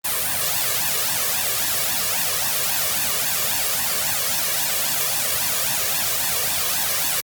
white noise with flanger, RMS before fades -22 dBFS, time 0.04-7.21 s, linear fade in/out 10 ms, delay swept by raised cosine 1.1 to 1.79 ms, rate 3.7 Hz, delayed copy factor +0.95, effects high-pass 80 Hz 12 dB/octave + Opus 32 kbps

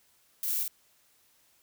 violet noise with echo, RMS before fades -32 dBFS, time 0.43-0.63 s, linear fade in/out 0 ms, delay 49 ms, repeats 1, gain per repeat -2 dB, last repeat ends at 0.679 s, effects white hiss -66 dBFS RMS until 1.62 s

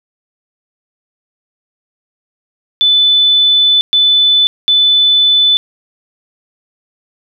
sine tone bursts at uneven times, 3500 Hz, A7, 10 cents flat, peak -6 dBFS, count 3, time 2.81-3.81 / 3.93-4.47 / 4.68-5.57 s, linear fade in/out 0 ms, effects none

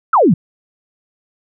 sine exponential sweep, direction down, 1440 to 143.4 Hz, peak -7 dBFS, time 0.13-0.34 s, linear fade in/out 5 ms, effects none

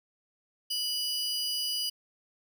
40% pulse tone pair together, 2960 / 4878 Hz, F#7 / D#8, 0 / -35 cents, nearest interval major sixth, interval 865 cents, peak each -33 / -30 dBFS, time 0.7-1.9 s, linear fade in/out 10 ms, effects none

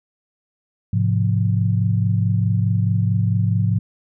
sine chord, F minor, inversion first, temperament equal with one note detuned, 106.13 / 130.81 / 174.61 Hz, Ab2 / C3 / F3, +38 / 0 / 0 cents, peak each -17 / -23 / -22 dBFS, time 0.93-3.79 s, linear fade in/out 5 ms, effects none

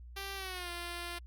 5% pulse tone with pitch glide, 392 to 347.2 Hz, G4 to F4, 0 to -10 cents, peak -28 dBFS, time 0.16-1.19 s, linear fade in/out 10 ms, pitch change -210 cents, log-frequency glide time 0.35-0.7 s, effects added 60 Hz sine -47 dBFS peak until 1.26 s + Opus 48 kbps

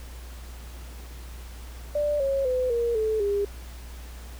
sine tone with pitch steps, 589 / 546.4 / 506.9 / 470.2 / 436.2 / 404.6 Hz, D5 / C#5 / B4 / A#4 / A4 / G#4, +5 / -25 / +45 / +15 / -15 / -45 cents, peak -22 dBFS, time 1.95-3.45 s, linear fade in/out 5 ms, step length 250 ms, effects added 60 Hz sine -38 dBFS peak until 4.39 s + pink hiss -48 dBFS RMS until 4.39 s

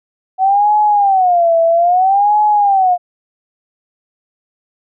sine tone with vibrato, 748 Hz, F#5, 19 cents sharp, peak -8 dBFS, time 0.38-2.98 s, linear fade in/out 50 ms, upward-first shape sine, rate 0.61 Hz, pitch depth 210 cents each way, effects none

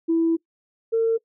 sine tone pair in turn, 329.6 / 453.5 Hz, E4 / A#4, 0 / -48 cents, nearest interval tritone, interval 552 cents, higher second, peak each -16 dBFS, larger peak neither, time 0.08-0.37 / 0.92-1.18 s, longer first, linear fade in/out 20 ms, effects noise-tail reverb RT60 0.1 s tail -22 dB re dry + tanh soft clip ceiling -12 dBFS

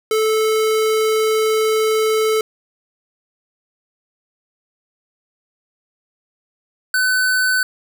square tone pair in turn, 436.7 / 1509.3 Hz, A4 / F#6, -13 / +34 cents, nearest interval octave + major sixth, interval 2147 cents, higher second, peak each -15 dBFS, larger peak neither, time 0.11-2.41 / 6.94-7.63 s, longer first, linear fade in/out 2 ms, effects none

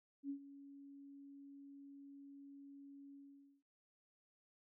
sine tone with ADSR envelope, 279.5 Hz, C#4, 14 cents sharp, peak -39 dBFS, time 0.23-3.63 s, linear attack 67 ms, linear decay 88 ms, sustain -15 dB, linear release 490 ms, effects none

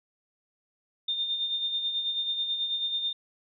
sine tone with tremolo, 3625 Hz, A#7, 49 cents flat, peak -25 dBFS, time 1.08-3.13 s, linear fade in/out 5 ms, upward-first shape sine, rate 9.2 Hz, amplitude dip 50%, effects none

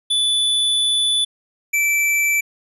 square tone pair in turn, 3477 / 2326 Hz, A7 / D7, -21 / -17 cents, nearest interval perfect fifth, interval 696 cents, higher first, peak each -16 / -16 dBFS, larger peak neither, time 0.1-1.25 / 1.73-2.41 s, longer first, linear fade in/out 10 ms, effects resampled to 32000 Hz

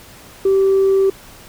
sine tone, 387.6 Hz, G4, 20 cents flat, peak -9 dBFS, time 0.45-1.1 s, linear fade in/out 5 ms, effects tanh soft clip ceiling -8 dBFS + pink hiss -41 dBFS RMS until 1.48 s

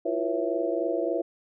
sine tone cluster, 331.1 / 354.5 / 481.5 / 550 / 663 Hz, E4 / F4 / B4 / C#5 / E5, +8 / +26 / -44 / -14 / +10 cents, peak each -31 dBFS, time 0.05-1.22 s, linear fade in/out 10 ms, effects none

